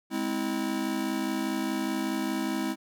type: chord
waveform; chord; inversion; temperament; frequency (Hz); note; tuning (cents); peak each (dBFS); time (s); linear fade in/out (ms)
square; Ab augmented; none; just; 207.7 / 259.6 / 324.5; Ab3 / C4 / E4; 0 / -13 / -27; -34 / -33 / -32; 0.1-2.76; 50
effects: none